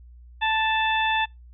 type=harmonic tone; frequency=880 Hz; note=A5; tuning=in tune; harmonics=1 / 2 / 3 / 4; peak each=-23 / -26 / -28 / -29 dBFS; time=0.41-1.26 s; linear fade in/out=20 ms; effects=noise-tail reverb RT60 0.2 s tail -26 dB re dry + added 60 Hz sine -44 dBFS peak until 1.53 s